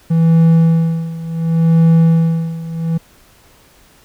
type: tone with tremolo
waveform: triangle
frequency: 164.4 Hz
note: E3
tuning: 4 cents flat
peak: -4 dBFS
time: 0.1-2.98 s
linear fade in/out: 10 ms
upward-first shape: sine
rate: 0.69 Hz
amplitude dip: 85%
effects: pink hiss -48 dBFS RMS until 4.04 s